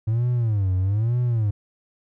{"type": "tone with vibrato", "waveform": "triangle", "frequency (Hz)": 106.8, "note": "G#2", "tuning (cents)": 49, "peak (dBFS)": -16, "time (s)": [0.07, 1.51], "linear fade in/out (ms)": 10, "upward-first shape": "sine", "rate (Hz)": 1.1, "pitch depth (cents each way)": 250, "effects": ["tanh soft clip ceiling -12 dBFS"]}